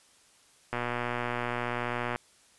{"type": "click train", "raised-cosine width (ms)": 0.5, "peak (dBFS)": -16, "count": 174, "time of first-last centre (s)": [0.73, 2.16], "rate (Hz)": 121, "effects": ["white hiss -61 dBFS RMS until 2.58 s", "resampled to 24000 Hz"]}